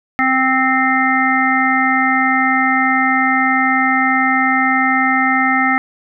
harmonic tone, 261.6 Hz, C4, in tune, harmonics 1 / 3 / 5 / 7 / 8, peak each -18 / -18 / -18 / -18 / -18 dBFS, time 0.19-5.78 s, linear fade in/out 0 ms, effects none

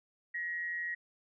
sine tone with amplitude modulation, 1900 Hz, A#6, 33 cents sharp, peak -32 dBFS, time 0.34-0.95 s, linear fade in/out 10 ms, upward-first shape sine, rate 172 Hz, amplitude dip 45%, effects none

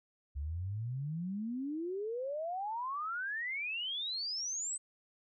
sine exponential sweep, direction up, 67.7 to 8250 Hz, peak -35 dBFS, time 0.35-4.78 s, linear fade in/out 20 ms, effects none

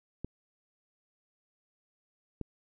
clicks, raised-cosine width 3 ms, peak -23 dBFS, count 2, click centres 0.246 / 2.413 s, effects none

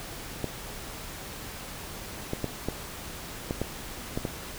clicks, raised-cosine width 2 ms, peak -15 dBFS, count 8, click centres 0.443 / 2.334 / 2.443 / 2.686 / 3.509 / 3.616 / 4.175 / 4.252 s, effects pink hiss -40 dBFS RMS until 4.58 s

